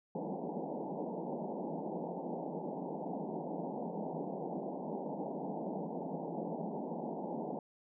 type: band-pass noise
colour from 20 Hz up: pink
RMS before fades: -40 dBFS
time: 0.15-7.59 s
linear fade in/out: 2 ms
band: 160 to 910 Hz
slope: 96 dB/octave
effects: none